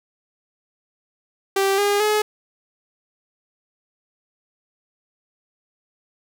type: tone with pitch steps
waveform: sawtooth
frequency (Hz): 390.7 / 407.1 / 424.1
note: G4 / G#4 / G#4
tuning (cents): -6 / -35 / +36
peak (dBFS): -13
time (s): 1.56-2.22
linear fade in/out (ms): 5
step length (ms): 220
effects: none